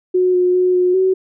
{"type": "tone with pitch steps", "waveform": "sine", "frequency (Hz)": [365.8, 360.9, 364.9, 361.7, 376.3], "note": ["F#4", "F#4", "F#4", "F#4", "F#4"], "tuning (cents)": [-20, -43, -24, -39, 29], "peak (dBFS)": -11, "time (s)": [0.14, 1.14], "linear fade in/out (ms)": 10, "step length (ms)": 200, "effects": []}